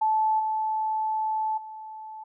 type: tone with level steps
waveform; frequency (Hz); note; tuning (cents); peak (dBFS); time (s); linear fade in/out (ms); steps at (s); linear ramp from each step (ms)
sine; 871; A5; -18; -20 / -24 / -37; 0.01-2.24; 10; 0.39 / 1.57; 10
effects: none